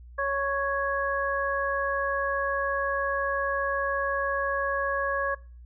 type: harmonic tone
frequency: 554.4 Hz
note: C#5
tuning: in tune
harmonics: 1 / 2 / 3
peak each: -29 / -29 / -29 dBFS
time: 0.18-5.35 s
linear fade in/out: 10 ms
effects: noise-tail reverb RT60 0.4 s tail -22 dB re dry + added 60 Hz sine -44 dBFS peak until 5.65 s